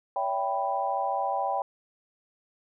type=chord; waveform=sine; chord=C# half-diminished seventh; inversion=none; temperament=equal with one note detuned; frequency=565.4 / 659.3 / 784 / 987.8 Hz; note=C#5 / E5 / G5 / B5; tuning=+34 / 0 / 0 / 0 cents; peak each=-33 / -34 / -28 / -32 dBFS; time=0.16-1.62 s; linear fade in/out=2 ms; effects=none